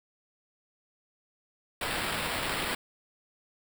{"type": "noise with sample-and-hold", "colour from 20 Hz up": "white", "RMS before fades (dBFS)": -32, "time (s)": [1.81, 2.75], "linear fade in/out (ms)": 5, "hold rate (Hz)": 6300, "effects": []}